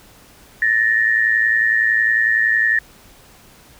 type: tone pair together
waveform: sine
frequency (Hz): 1753.8 / 1864.7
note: A6 / A#6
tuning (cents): -6 / 0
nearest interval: minor second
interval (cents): 106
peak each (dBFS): -16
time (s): 0.62-2.79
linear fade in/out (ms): 2
effects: pink hiss -47 dBFS RMS until 3.79 s